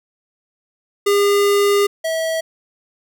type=tone pair in turn; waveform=square; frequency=404.9 / 648 Hz; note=G#4 / E5; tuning=-44 / -30 cents; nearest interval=minor sixth; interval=814 cents; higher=second; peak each=-13 / -19 dBFS; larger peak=first; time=1.06-1.87 / 2.04-2.41 s; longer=first; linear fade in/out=10 ms; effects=none